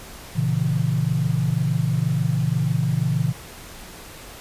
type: chord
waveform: sine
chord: A# diminished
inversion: none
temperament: equal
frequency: 116.54 / 138.59 / 164.81 Hz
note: A#2 / C#3 / E3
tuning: 0 / 0 / 0 cents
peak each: -24 / -22 / -23 dBFS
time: 0.35-3.33 s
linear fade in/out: 20 ms
effects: pink hiss -40 dBFS RMS until 4.4 s + resampled to 32000 Hz